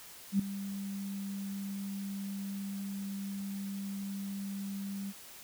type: tone with ADSR envelope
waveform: sine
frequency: 197.6 Hz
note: G3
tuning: 14 cents sharp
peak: -22 dBFS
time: 0.32-5.13 s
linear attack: 74 ms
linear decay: 4 ms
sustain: -14 dB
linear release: 38 ms
effects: white hiss -51 dBFS RMS until 5.43 s